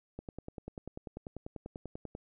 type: click train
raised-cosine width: 2 ms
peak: -28 dBFS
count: 21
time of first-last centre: 0.19-2.151 s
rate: 10.2 Hz
effects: none